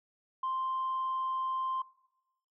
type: tone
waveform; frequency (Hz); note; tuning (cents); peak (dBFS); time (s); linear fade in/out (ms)
sine; 1046.5; C6; 0; -29; 0.43-1.82; 5
effects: noise-tail reverb RT60 0.9 s tail -21 dB re dry + tanh soft clip ceiling -27 dBFS